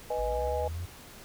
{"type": "chord", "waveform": "sine", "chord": "G# minor", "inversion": "first", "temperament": "equal", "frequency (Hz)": [493.9, 622.3, 830.6], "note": ["B4", "D#5", "G#5"], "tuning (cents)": [0, 0, 0], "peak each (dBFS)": [-32, -33, -34], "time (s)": [0.1, 0.68], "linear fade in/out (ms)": 5}
{"type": "linear sweep", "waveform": "sine", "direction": "up", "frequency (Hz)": [48.93, 89.9], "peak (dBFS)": -33, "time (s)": [0.18, 0.86], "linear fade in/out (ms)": 10}
{"effects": ["pink hiss -49 dBFS RMS until 1.24 s"]}